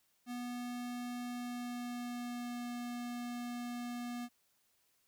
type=tone with pitch glide; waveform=square; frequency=244.2 to 241.7 Hz; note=B3 to B3; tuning=-19 to -37 cents; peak=-40 dBFS; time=0.26-4.29 s; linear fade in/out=50 ms; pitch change=-18 cents; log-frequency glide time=1.28-2.67 s; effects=white hiss -75 dBFS RMS until 5.07 s